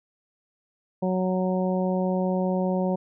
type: harmonic tone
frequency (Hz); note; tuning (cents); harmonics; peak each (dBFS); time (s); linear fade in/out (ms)
185; F#3; 0; 1 / 2 / 3 / 4 / 5; -24 / -30 / -28 / -34 / -36; 1.02-2.96; 10
effects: none